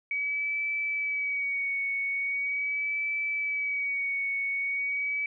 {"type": "tone with vibrato", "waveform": "sine", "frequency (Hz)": 2266, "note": "C#7", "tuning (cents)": 37, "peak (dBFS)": -27, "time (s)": [0.11, 5.26], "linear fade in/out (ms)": 2, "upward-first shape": "sine", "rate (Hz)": 0.41, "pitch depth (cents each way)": 34, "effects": []}